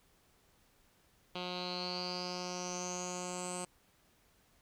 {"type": "tone with low-pass filter sweep", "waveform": "10% pulse", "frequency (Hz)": 179.8, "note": "F#3", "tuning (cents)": -49, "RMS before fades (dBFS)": -40, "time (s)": [1.35, 3.65], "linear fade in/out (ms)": 5, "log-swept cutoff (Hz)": [3600, 8400], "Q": 9.9, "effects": ["pink hiss -69 dBFS RMS until 4.61 s"]}